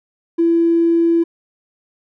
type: tone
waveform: triangle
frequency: 335.2 Hz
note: E4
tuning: 29 cents sharp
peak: -7 dBFS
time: 0.38-1.24 s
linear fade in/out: 20 ms
effects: tanh soft clip ceiling -9 dBFS